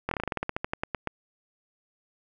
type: slowing click train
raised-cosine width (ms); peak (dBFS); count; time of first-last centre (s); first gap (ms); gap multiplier
0.5; -13; 17; 0.09-1.073; 23; 1.12
effects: none